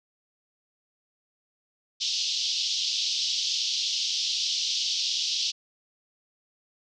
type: band-pass noise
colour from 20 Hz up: white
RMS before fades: -28 dBFS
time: 2-5.52 s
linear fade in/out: 20 ms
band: 3000 to 5700 Hz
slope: 48 dB/octave
effects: none